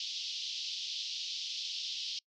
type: band-pass noise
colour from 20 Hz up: pink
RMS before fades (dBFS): -39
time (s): 0-2.19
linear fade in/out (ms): 2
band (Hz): 3000 to 5500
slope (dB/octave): 48
effects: noise-tail reverb RT60 0.1 s tail -26 dB re dry